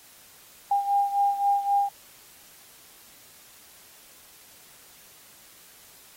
sine beating tone pair, 803 / 806.8 Hz, G5 / G5, +41 / +50 cents, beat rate 3.8 Hz, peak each -22 / -27 dBFS, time 0.71-1.89 s, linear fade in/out 5 ms, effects white hiss -52 dBFS RMS until 6.16 s + AAC 48 kbps

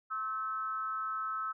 sine tone with frequency modulation, 1300 Hz, E6, 24 cents flat, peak -33 dBFS, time 0.1-1.53 s, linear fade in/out 20 ms, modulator 222 Hz, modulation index 0.49, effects none

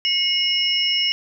sine tone cluster, 2173 / 2886 / 5340 Hz, C#7 / F#7 / E8, -35 / -44 / +22 cents, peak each -26 / -19 / -23 dBFS, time 0.05-1.12 s, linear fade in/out 0 ms, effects none

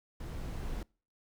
brown noise with level ramp, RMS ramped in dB -40 to -37 dBFS, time 0.2-0.83 s, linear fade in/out 5 ms, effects noise-tail reverb RT60 0.4 s tail -26 dB re dry

